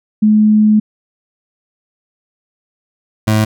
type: tone pair in turn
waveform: sine / 25% pulse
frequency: 213.4 / 108.28 Hz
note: G#3 / A2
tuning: +47 / -27 cents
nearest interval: octave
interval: 1174 cents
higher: first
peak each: -6 dBFS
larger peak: neither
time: 0.22-0.8 / 3.27-3.45 s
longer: first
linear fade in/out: 10 ms
effects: none